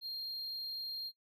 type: tone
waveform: triangle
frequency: 4212 Hz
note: C8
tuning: 11 cents sharp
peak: -36 dBFS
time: 0.01-1.12 s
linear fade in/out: 50 ms
effects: noise-tail reverb RT60 0.1 s tail -18 dB re dry + tanh soft clip ceiling -32 dBFS